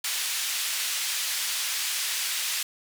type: band-pass noise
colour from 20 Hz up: pink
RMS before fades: -29 dBFS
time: 0.04-2.63 s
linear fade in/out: 5 ms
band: 2500 to 14000 Hz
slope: 12 dB/octave
effects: none